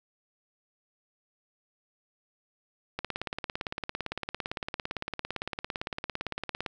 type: click train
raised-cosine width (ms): 0.3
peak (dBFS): -16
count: 66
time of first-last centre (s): 2.99-6.662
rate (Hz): 17.7
effects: none